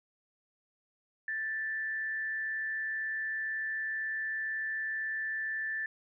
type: tone with frequency modulation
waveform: sine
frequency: 1762 Hz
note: A6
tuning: 2 cents sharp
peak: -32 dBFS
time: 1.28-5.86 s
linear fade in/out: 2 ms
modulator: 147 Hz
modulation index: 0.29
effects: none